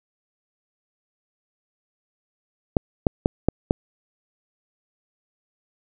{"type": "clicks", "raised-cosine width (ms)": 2, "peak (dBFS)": -3, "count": 5, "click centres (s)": [2.768, 3.068, 3.259, 3.486, 3.709], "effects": []}